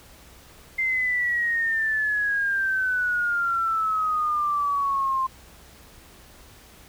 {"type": "exponential sweep", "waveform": "sine", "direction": "down", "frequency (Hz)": [2093, 1046.5], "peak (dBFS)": -21, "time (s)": [0.78, 5.27], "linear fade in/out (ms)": 10, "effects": ["added 63 Hz sine -55 dBFS peak until 6.88 s", "pink hiss -50 dBFS RMS until 6.88 s"]}